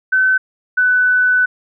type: tone pair in turn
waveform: sine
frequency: 1523 / 1496.8 Hz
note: F#6 / F#6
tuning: +50 / +20 cents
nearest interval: unison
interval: 30 cents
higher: first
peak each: -10 dBFS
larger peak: neither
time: 0.12-0.38 / 0.77-1.46 s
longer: second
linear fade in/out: 10 ms
effects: none